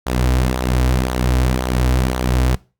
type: tone with flanger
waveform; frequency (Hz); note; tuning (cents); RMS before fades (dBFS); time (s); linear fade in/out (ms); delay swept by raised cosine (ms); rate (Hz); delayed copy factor
sawtooth; 63; B1; +35; -17; 0.06-2.56; 10; 0.38 to 5.58; 1.9; -0.55
effects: noise-tail reverb RT60 0.3 s tail -21 dB re dry